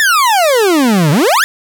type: exponential two-way sweep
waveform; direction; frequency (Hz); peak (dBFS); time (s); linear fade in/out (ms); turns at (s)
40% pulse; down then up; 1823 to 138.59 to 1823; -7; 0-1.44; 0; 1.11
effects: none